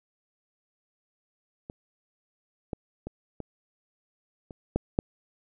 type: clicks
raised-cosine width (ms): 2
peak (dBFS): -25 / -18 / -22 / -22 / -28 / -11 / -9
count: 7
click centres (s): 1.699 / 2.732 / 3.07 / 3.403 / 4.508 / 4.76 / 4.989
effects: none